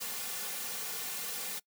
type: noise with comb filter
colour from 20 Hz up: white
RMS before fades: -38 dBFS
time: 0-1.6 s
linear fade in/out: 20 ms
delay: 3.1 ms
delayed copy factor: -0.95
effects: noise-tail reverb RT60 0.1 s tail -23 dB re dry + high-pass 200 Hz 12 dB/octave